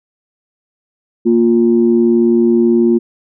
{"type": "tone pair together", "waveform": "sine", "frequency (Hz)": [233, 351.5], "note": ["A#3", "F4"], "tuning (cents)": [-1, 11], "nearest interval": "perfect fifth", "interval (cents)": 712, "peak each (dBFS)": -10, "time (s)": [1.25, 2.99], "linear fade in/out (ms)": 20, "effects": ["tanh soft clip ceiling 0 dBFS"]}